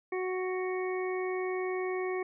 harmonic tone, 370 Hz, F#4, in tune, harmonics 1 / 2 / 3 / 5 / 6, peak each -31 / -41 / -42 / -44 / -42 dBFS, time 0.12-2.23 s, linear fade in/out 5 ms, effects none

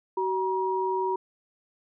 sine tone pair together, 378.2 / 953 Hz, F#4 / A#5, +38 / +38 cents, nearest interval octave + major third, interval 1600 cents, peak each -27 dBFS, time 0.17-1.16 s, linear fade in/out 5 ms, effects none

